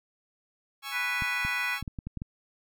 15% pulse chord, C# minor, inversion second, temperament just, 831.5 / 1108.7 / 1330.5 Hz, G#5 / C#6 / E6, +2 / 0 / +16 cents, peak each -35 / -32 / -35 dBFS, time 0.82-1.83 s, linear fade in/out 50 ms
harmonic tone, 493.9 Hz, B4, in tune, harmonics 2 / 3 / 4 / 5, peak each -40 / -34 / -32 / -32 dBFS, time 0.91-1.79 s, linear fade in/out 50 ms
clicks, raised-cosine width 5 ms, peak -23 dBFS, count 8, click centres 1.222 / 1.45 / 1.826 / 1.878 / 1.988 / 2.07 / 2.173 / 2.219 s
effects none

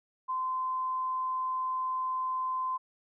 sine tone, 1032 Hz, C6, 24 cents flat, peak -29 dBFS, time 0.28-2.78 s, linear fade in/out 20 ms, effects none

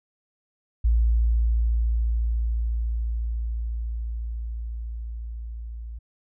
sine tone with level ramp, 57 Hz, A#1, 38 cents flat, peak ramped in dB -16 to -33 dBFS, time 0.84-5.99 s, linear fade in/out 10 ms, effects none

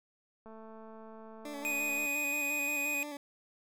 click train, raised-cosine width 1 ms, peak -38 dBFS, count 354, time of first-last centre 0.46-2.057 s, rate 221 Hz
20% pulse tone with vibrato, 289.6 Hz, D4, 24 cents flat, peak -35 dBFS, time 1.45-3.17 s, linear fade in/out 2 ms, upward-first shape square, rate 5.7 Hz, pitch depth 31 cents each way
square tone, 2489 Hz, D#7, in tune, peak -32 dBFS, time 1.65-3.03 s, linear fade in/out 0 ms
effects none

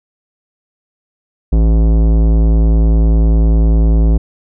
sine tone with tanh clipping, 55 Hz, A1, in tune, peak -9 dBFS, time 1.52-4.18 s, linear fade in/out 10 ms, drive 17 dB, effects none

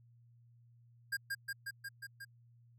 square tone with echo, 1612 Hz, G6, 48 cents sharp, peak -34 dBFS, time 1.12-1.17 s, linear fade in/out 10 ms, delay 180 ms, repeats 6, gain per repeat -2 dB, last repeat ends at 2.25 s, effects added 118 Hz sine -61 dBFS peak until 2.78 s

